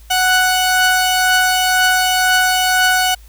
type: tone pair together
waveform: sawtooth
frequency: 741 / 1480 Hz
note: F#5 / F#6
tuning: +2 / 0 cents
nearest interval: octave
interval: 1198 cents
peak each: -11 dBFS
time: 0.1-3.15 s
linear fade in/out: 10 ms
effects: added 54 Hz sine -38 dBFS peak until 3.28 s + white hiss -50 dBFS RMS until 3.28 s